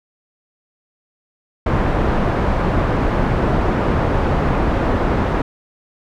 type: low-pass noise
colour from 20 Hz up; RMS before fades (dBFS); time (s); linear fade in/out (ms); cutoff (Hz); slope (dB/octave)
pink; -17; 1.66-5.42; 5; 1200; 12
effects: none